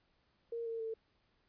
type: tone with pitch steps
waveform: sine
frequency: 464.8 / 455.8 / 446.9 Hz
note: A#4 / A#4 / A4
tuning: -5 / -39 / +27 cents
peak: -37 dBFS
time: 0.52-0.94 s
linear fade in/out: 5 ms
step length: 140 ms
effects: pink hiss -75 dBFS RMS until 1.48 s + resampled to 11025 Hz